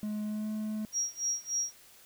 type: tone with pitch glide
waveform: triangle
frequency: 211.2 to 214.8 Hz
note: G#3 to A3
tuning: +29 to -41 cents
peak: -30 dBFS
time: 0.03-0.85 s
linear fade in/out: 0 ms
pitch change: +30 cents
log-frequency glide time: 0.24-0.5 s
type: tone with tremolo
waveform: sine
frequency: 5660 Hz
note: F8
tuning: 22 cents sharp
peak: -27 dBFS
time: 0.92-1.74 s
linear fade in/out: 50 ms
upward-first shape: sine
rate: 3.4 Hz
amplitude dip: 95%
effects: white hiss -57 dBFS RMS until 2.05 s